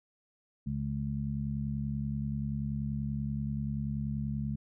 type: harmonic tone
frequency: 70.4 Hz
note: C#2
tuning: 27 cents sharp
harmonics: 1 / 2 / 3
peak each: -39 / -34 / -35 dBFS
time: 0.66-4.56 s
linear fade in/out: 10 ms
effects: none